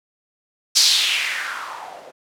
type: noise with low-pass filter sweep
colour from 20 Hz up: violet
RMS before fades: -21 dBFS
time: 0.75-2.12 s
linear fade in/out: 20 ms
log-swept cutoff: 5300 to 520 Hz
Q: 3.3
effects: none